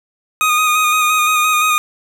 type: tone with vibrato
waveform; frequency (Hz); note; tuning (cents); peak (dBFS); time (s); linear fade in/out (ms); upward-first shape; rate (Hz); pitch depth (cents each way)
25% pulse; 1239; D#6; -8; -8; 0.41-1.78; 0; square; 5.8; 19
effects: none